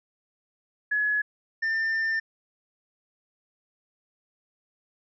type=tone pair in turn; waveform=sine / triangle; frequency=1694 / 1794.7 Hz; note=G#6 / A6; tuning=+34 / +34 cents; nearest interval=minor second; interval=100 cents; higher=second; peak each=-22 dBFS; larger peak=neither; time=0.91-1.22 / 1.62-2.2 s; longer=second; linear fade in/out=10 ms; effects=resampled to 16000 Hz